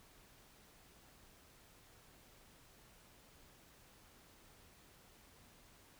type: silence
effects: pink hiss -64 dBFS RMS until 5.99 s